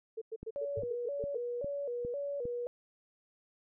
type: tone bursts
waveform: sine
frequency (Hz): 445.8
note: A4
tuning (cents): +23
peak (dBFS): -36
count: 9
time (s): 0.17-1.384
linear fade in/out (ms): 10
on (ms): 46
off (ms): 100
type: click train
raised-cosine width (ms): 3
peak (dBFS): -30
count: 6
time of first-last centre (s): 0.43-2.454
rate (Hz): 2.47
type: tone with vibrato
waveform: sine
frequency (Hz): 523.3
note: C5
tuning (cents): 0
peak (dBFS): -34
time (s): 0.56-2.67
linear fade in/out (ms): 0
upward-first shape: square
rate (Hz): 1.9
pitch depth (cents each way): 140
type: tone with exponential decay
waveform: sine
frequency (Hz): 103.83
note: G#2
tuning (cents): 0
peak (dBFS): -36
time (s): 0.77-0.92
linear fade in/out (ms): 5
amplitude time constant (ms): 32
effects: none